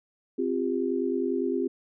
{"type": "chord", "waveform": "sine", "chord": "C suspended fourth", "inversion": "none", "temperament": "equal with one note detuned", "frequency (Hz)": [261.6, 349.2, 399.1], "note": ["C4", "F4", "G4"], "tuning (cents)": [0, 0, 31], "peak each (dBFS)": -29, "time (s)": [0.38, 1.68], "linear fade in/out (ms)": 10, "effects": []}